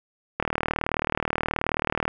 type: click train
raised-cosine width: 0.5 ms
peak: -8 dBFS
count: 66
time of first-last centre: 0.4-2.08 s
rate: 38.7 Hz
effects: none